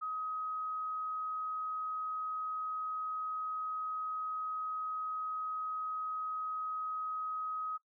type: tone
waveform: sine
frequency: 1264 Hz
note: D#6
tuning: 27 cents sharp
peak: -35 dBFS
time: 0.01-7.78 s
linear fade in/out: 20 ms
effects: noise-tail reverb RT60 0.1 s tail -19 dB re dry